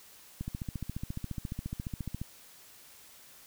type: click train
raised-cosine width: 5 ms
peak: -23 dBFS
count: 27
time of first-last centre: 0.41-2.216 s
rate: 14.4 Hz
effects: white hiss -55 dBFS RMS until 3.46 s